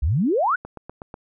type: exponential sweep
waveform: sine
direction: up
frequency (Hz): 60.6 to 1568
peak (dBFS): -17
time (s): 0.02-0.56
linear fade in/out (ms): 10
type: click train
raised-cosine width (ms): 1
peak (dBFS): -21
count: 5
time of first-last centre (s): 0.65-1.141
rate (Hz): 8.14
effects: none